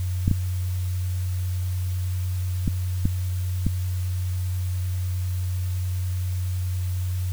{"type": "clicks", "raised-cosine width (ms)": 5, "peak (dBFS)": -8, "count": 5, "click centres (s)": [0.279, 0.313, 2.678, 3.055, 3.666], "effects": ["added 91 Hz sine -23 dBFS peak until 7.32 s", "white hiss -44 dBFS RMS until 7.32 s"]}